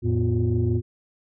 sine tone cluster, 87.1 / 112.9 / 244.5 / 355.8 Hz, F2 / A2 / B3 / F4, -4 / +45 / -17 / +32 cents, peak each -24 / -21 / -29 / -26 dBFS, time 0.02-0.82 s, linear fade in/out 50 ms, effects tanh soft clip ceiling -12 dBFS

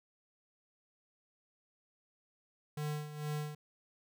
square tone with tremolo, 150 Hz, D3, 37 cents sharp, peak -35 dBFS, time 2.77-3.55 s, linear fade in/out 5 ms, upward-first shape sine, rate 2.2 Hz, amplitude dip 70%, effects none

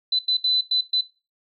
sine tone bursts at uneven times, 4011 Hz, B7, 26 cents sharp, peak -18 dBFS, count 5, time 0.12-0.19 / 0.28-0.37 / 0.44-0.61 / 0.71-0.81 / 0.93-1.01 s, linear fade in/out 5 ms, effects noise-tail reverb RT60 0.3 s tail -17 dB re dry

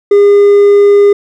triangle tone with hard clipping, 406.1 Hz, G#4, 39 cents flat, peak -3 dBFS, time 0.11-1.13 s, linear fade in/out 5 ms, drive 5 dB, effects none

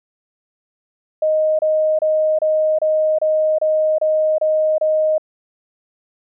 sine tone bursts, 622.3 Hz, D#5, in tune, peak -13 dBFS, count 10, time 1.22-5.181 s, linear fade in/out 5 ms, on 370 ms, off 29 ms, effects none

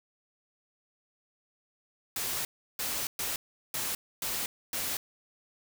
white noise bursts at uneven times, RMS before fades -33 dBFS, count 6, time 2.16-2.45 / 2.79-3.07 / 3.19-3.36 / 3.74-3.95 / 4.22-4.46 / 4.73-4.97 s, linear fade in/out 2 ms, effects none

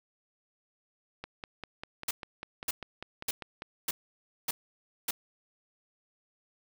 click train, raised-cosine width 0.3 ms, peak -23 dBFS, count 13, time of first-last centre 1.24-3.621 s, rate 5.04 Hz
white noise bursts, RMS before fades -31 dBFS, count 6, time 2.08-5.11 s, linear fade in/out 5 ms, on 30 ms, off 570 ms
effects none

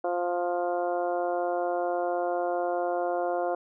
harmonic tone, 175.7 Hz, F3, 11 cents sharp, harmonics 2 / 3 / 4 / 5 / 6 / 7 / 8, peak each -32 / -30 / -29 / -42 / -40 / -46 / -42 dBFS, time 0.04-3.55 s, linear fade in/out 5 ms, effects none

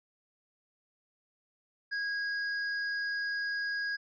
sine tone with hard clipping, 1645 Hz, G#6, 17 cents flat, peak -33 dBFS, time 1.91-3.97 s, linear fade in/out 20 ms, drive 11 dB, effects resampled to 16000 Hz

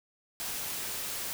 white noise, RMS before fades -36 dBFS, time 0.4-1.33 s, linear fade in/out 0 ms, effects none

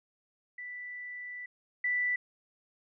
sine tone pair in turn, 1975.5 / 1975.5 Hz, B6 / B6, 0 / 0 cents, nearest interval unison, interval 0 cents, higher neither, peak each -39 / -27 dBFS, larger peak second, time 0.58-1.46 / 1.84-2.16 s, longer first, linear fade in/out 5 ms, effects none

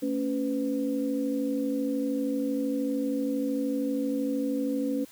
sine tone cluster, 225.3 / 278.2 / 501 Hz, A3 / C#4 / B4, +41 / +6 / +25 cents, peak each -34 / -27 / -33 dBFS, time 0.02-5.05 s, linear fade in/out 10 ms, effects white hiss -53 dBFS RMS until 5.11 s

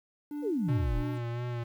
triangle tone with tremolo, 293.7 Hz, D4, in tune, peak -31 dBFS, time 0.31-1.18 s, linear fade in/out 2 ms, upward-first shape sine, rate 3 Hz, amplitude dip 75%
sine exponential sweep, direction down, 530 to 30.08 Hz, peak -27 dBFS, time 0.42-1.04 s, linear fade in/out 50 ms
square tone with vibrato, 120 Hz, B2, 49 cents flat, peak -33 dBFS, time 0.68-1.64 s, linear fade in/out 10 ms, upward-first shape sine, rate 2.9 Hz, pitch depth 34 cents each way
effects low-pass 3000 Hz 12 dB/octave + 10-bit

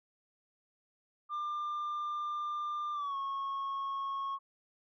sine tone with pitch glide, 1195 to 1095.8 Hz, D6 to C#6, +30 to -20 cents, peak -31 dBFS, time 1.29-4.39 s, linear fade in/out 50 ms, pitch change -150 cents, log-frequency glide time 2.93-3.16 s, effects tanh soft clip ceiling -33 dBFS

